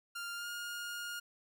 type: tone with pitch glide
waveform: sawtooth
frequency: 1396.9 to 1421.3 Hz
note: F6 to F6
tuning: 0 to +30 cents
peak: -36 dBFS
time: 0.15-1.2 s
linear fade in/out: 10 ms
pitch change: +30 cents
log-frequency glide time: 0.35-0.48 s
effects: none